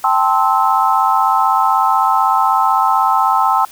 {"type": "chord", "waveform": "sine", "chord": "A minor seventh", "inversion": "third", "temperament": "equal with one note detuned", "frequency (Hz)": [784, 880, 1046.5, 1301.1], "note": ["G5", "A5", "C6", "E6"], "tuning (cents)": [0, 0, 0, -23], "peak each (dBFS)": -16, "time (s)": [0.04, 3.65], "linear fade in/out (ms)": 2, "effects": ["white hiss -40 dBFS RMS until 3.71 s"]}